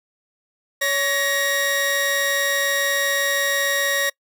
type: tone pair together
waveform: sawtooth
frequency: 561 / 1885.3 Hz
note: C#5 / A#6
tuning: +21 / +19 cents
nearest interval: octave + major sixth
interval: 2098 cents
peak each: -20 / -17 dBFS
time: 0.81-4.1 s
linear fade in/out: 10 ms
effects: noise-tail reverb RT60 0.1 s tail -24 dB re dry